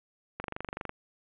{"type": "click train", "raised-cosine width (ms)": 0.5, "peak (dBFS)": -20, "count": 13, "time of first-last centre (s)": [0.4, 0.894], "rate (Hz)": 24.3, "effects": ["resampled to 8000 Hz", "9-bit"]}